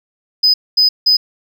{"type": "tone bursts at uneven times", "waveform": "sine", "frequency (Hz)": 5010, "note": "D#8", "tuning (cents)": 11, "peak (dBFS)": -6, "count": 3, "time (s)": [[0.43, 0.54], [0.77, 0.89], [1.06, 1.17]], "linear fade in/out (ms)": 10, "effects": ["tanh soft clip ceiling -5 dBFS", "8-bit"]}